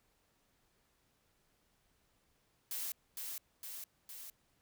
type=noise with echo; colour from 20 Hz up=blue; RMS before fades=-40 dBFS; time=2.71-2.92 s; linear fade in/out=2 ms; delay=460 ms; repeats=3; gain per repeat=-3 dB; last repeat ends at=4.3 s; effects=pink hiss -75 dBFS RMS until 4.61 s